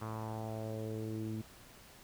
sawtooth tone with low-pass filter sweep, 110 Hz, A2, in tune, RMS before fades -40 dBFS, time 0.01-1.42 s, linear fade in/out 10 ms, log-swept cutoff 1200 to 270 Hz, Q 3.3, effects pink hiss -57 dBFS RMS until 2.03 s

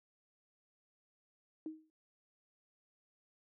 sine tone with exponential decay, 314.5 Hz, D#4, 19 cents sharp, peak -36 dBFS, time 1.66-1.9 s, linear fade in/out 1 ms, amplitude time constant 51 ms, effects high-pass 200 Hz 12 dB/octave

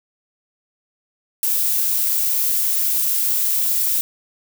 violet noise, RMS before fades -19 dBFS, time 1.43-4.01 s, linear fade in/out 0 ms, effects none

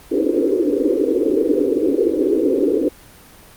pink band-pass noise, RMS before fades -17 dBFS, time 0.11-2.89 s, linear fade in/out 10 ms, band 270 to 510 Hz, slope 96 dB/octave, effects pink hiss -44 dBFS RMS until 3.56 s + Opus 24 kbps

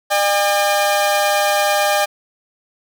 sawtooth tone pair together, 603 / 807 Hz, D5 / G#5, +46 / -50 cents, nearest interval perfect fourth, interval 504 cents, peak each -13 dBFS, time 0.1-2.06 s, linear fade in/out 20 ms, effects none

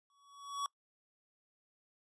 square tone with exponential growth, 1127 Hz, C#6, 28 cents sharp, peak -33 dBFS, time 0.1-0.66 s, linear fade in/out 1 ms, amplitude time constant 120 ms, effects noise-tail reverb RT60 0.1 s tail -24 dB re dry + resampled to 22050 Hz

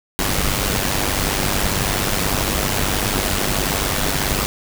pink noise with amplitude modulation, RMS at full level -17 dBFS, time 0.19-4.46 s, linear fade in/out 0 ms, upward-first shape sine, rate 98.4 Hz, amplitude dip 65%, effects none

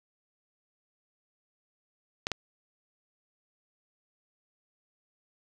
clicks, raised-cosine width 0.2 ms, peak -12 / -12 dBFS, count 2, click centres 2.269 / 2.317 s, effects none

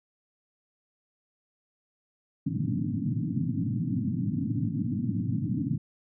pink band-pass noise, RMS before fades -29 dBFS, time 2.46-5.78 s, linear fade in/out 5 ms, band 100 to 300 Hz, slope 96 dB/octave, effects none

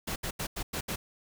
pink noise bursts at uneven times, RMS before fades -34 dBFS, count 6, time 0.07-0.16 / 0.23-0.31 / 0.39-0.47 / 0.56-0.63 / 0.73-0.81 / 0.88-0.96 s, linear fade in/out 10 ms, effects none

